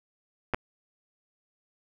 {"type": "clicks", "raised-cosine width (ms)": 0.5, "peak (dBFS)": -12, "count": 2, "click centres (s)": [0.537, 0.545], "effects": []}